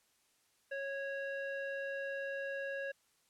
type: tone with low-pass filter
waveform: square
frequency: 551 Hz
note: C#5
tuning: 11 cents flat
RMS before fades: -40 dBFS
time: 0.71-2.92 s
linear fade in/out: 10 ms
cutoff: 2100 Hz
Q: 9.3
effects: white hiss -73 dBFS RMS until 3.29 s + low-pass 11000 Hz 12 dB/octave